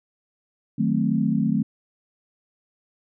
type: chord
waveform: sine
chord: D# diminished seventh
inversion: none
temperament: equal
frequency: 155.56 / 185 / 220 / 261.6 Hz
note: D#3 / F#3 / A3 / C4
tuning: 0 / 0 / 0 / 0 cents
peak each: -26 / -25 / -22 / -26 dBFS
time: 0.78-1.63 s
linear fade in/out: 10 ms
effects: none